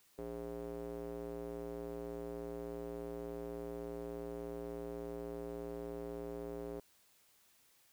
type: tone with band-pass filter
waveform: square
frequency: 58.27 Hz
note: A#1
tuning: in tune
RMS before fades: -44 dBFS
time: 0.18-6.8 s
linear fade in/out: 5 ms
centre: 440 Hz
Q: 2.8
effects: white hiss -69 dBFS RMS until 7.92 s